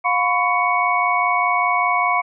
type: tone cluster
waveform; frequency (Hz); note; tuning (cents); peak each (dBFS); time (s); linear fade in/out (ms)
sine; 713 / 1007 / 1112 / 2230; F5 / B5 / C#6 / C#7; +36 / +33 / +5 / +10; -21; 0.04-2.22; 20
effects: none